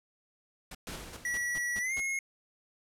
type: noise bursts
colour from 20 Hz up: pink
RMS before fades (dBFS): -44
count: 7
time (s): 0.71-2.003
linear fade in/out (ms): 5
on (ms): 39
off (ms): 170
type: noise with exponential decay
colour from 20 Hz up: pink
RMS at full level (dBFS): -39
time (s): 0.87-1.98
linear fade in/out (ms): 1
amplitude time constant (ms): 240
type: tone with pitch glide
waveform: square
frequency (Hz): 1937 to 2162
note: B6 to C#7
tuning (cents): -34 to -44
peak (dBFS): -31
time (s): 1.25-2.19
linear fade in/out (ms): 2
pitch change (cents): +190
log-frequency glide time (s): 1.8-1.95
effects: low-pass 12000 Hz 12 dB/octave